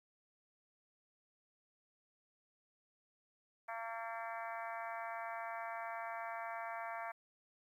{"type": "harmonic tone with a mistuned harmonic", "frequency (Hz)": 228.4, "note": "A#3", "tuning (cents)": -35, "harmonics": [3, 4, 5, 6, 7, 8, 9, 10], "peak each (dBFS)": [-45, -47, -49, -51, -52, -53, -54, -55], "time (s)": [3.68, 7.12], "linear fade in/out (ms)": 10, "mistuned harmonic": 8, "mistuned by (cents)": -35, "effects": ["12-bit"]}